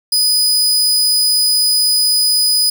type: tone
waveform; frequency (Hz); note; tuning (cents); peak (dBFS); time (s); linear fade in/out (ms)
sawtooth; 4978; D#8; 0; -8; 0.12-2.7; 5
effects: 8-bit